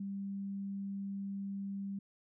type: tone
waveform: sine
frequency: 197.5 Hz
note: G3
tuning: 13 cents sharp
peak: -37 dBFS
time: 0-1.99 s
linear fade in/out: 5 ms
effects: none